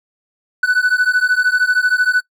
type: beating tone pair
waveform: triangle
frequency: 1486 / 1499 Hz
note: F#6 / F#6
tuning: +7 / +22 cents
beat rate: 13 Hz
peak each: -13 dBFS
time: 0.63-2.21 s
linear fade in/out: 5 ms
effects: noise-tail reverb RT60 0.1 s tail -23 dB re dry